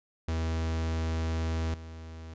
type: tone with level steps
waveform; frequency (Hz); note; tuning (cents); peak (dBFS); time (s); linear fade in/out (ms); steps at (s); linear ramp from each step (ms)
45% pulse; 81; E2; -30; -28 / -41; 0.28-2.34; 5; 1.74; 2
effects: resampled to 16000 Hz